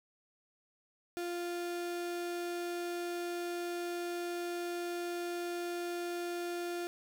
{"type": "tone", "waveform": "35% pulse", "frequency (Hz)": 348.7, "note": "F4", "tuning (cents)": -3, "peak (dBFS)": -34, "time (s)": [1.17, 6.87], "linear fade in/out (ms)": 0, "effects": []}